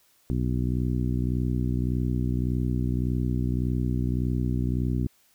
harmonic tone, 61.74 Hz, B1, in tune, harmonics 1 / 2 / 3 / 4 / 5 / 6, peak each -28 / -27 / -32 / -31 / -35 / -40 dBFS, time 0.3-5.07 s, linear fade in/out 0 ms, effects white hiss -63 dBFS RMS until 5.34 s

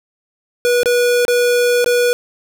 square tone with dropouts, 486 Hz, B4, 28 cents flat, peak -12 dBFS, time 0.65-2.13 s, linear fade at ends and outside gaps 0 ms, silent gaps 0.832-0.858 / 1.251-1.281 / 1.844-1.861 s, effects none

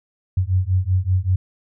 sine beating tone pair, 90.3 / 95.5 Hz, F#2 / G2, -42 / -45 cents, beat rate 5.2 Hz, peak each -19 dBFS, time 0.37-1.36 s, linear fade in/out 5 ms, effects none

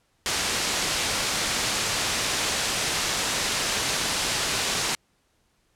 white low-pass noise, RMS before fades -26 dBFS, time 0.26-4.95 s, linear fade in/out 0 ms, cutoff 6900 Hz, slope 12 dB/octave, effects pink hiss -68 dBFS RMS until 5.75 s + low-pass 11000 Hz 12 dB/octave

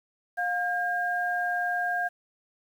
sine tone pair together, 711 / 1611.9 Hz, F5 / G6, +31 / +48 cents, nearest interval octave + major second, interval 1417 cents, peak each -28 dBFS, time 0.37-2.09 s, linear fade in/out 20 ms, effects 9-bit

